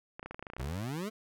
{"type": "clicks", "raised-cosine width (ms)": 0.5, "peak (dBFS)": -27, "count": 12, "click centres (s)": [0.195, 0.229, 0.26, 0.31, 0.345, 0.394, 0.426, 0.468, 0.501, 0.535, 0.566, 0.606]}
{"type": "exponential sweep", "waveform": "25% pulse", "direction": "up", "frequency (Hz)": [58.27, 226.5], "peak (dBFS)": -31, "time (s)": [0.58, 1.1], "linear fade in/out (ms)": 20}
{"effects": []}